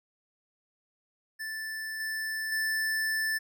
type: tone with level steps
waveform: square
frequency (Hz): 1760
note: A6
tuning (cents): 0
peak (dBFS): -35 / -32 / -28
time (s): 1.39-3.39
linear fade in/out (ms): 20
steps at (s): 2 / 2.52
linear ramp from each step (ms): 2
effects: none